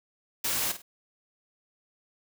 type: noise with echo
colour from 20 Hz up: white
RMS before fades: -29 dBFS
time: 0.44-0.72 s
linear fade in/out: 5 ms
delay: 50 ms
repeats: 2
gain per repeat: -11 dB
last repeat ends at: 0.82 s
effects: none